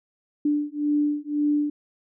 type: beating tone pair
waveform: sine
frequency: 293.7 / 295.6 Hz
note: D4 / D4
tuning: 0 / +11 cents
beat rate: 1.9 Hz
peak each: -24 dBFS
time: 0.45-1.7 s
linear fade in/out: 5 ms
effects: none